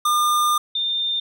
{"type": "tone pair in turn", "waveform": ["square", "sine"], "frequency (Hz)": [1205, 3611], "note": ["D6", "A7"], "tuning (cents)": [44, 44], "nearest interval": "octave + perfect fifth", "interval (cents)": 1900, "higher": "second", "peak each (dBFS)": [-17, -20], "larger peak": "first", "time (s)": [[0.05, 0.58], [0.75, 1.2]], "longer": "first", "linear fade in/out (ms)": 5, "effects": []}